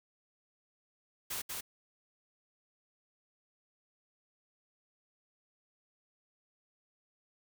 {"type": "noise with echo", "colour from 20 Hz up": "white", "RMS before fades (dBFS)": -38, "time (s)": [1.3, 1.42], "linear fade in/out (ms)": 10, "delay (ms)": 190, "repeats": 1, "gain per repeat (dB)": -2, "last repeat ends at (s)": 1.61, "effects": []}